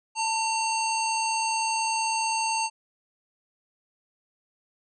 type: harmonic tone with a mistuned harmonic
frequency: 910 Hz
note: A#5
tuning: 42 cents flat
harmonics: 1 / 3 / 5 / 7 / 9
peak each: -26 / -31 / -33 / -34 / -36 dBFS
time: 0.15-2.7 s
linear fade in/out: 50 ms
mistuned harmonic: 1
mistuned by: -30 cents
effects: none